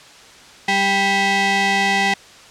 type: ring-modulated tone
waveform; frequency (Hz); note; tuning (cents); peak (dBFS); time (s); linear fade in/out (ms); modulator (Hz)
sawtooth; 592; D5; +14; -8; 0.68-2.14; 5; 1380
effects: white hiss -43 dBFS RMS until 2.5 s + low-pass 6000 Hz 12 dB/octave